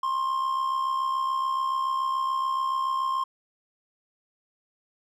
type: tone with amplitude modulation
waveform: triangle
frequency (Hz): 1060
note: C6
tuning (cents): +22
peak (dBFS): -20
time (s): 0.03-3.24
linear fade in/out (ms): 5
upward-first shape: sine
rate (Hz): 67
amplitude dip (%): 50
effects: none